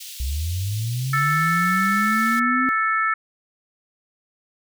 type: high-pass noise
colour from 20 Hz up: pink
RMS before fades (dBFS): -37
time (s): 0-2.4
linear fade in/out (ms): 10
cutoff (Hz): 3000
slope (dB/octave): 24
type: linear sweep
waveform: sine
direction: up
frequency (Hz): 61.8 to 261.6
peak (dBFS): -22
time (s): 0.2-2.69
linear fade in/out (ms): 0
type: harmonic tone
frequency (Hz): 440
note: A4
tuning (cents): 0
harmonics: 3 / 4 / 5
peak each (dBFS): -20 / -23 / -28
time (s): 1.13-3.14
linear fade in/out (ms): 5
effects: none